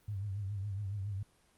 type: tone with vibrato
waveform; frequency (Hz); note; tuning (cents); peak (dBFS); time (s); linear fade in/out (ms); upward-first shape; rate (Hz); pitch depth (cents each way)
sine; 100; G2; +35; -35; 0.08-1.23; 5; triangle; 7.2; 110
effects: pink hiss -68 dBFS RMS until 1.57 s + Opus 24 kbps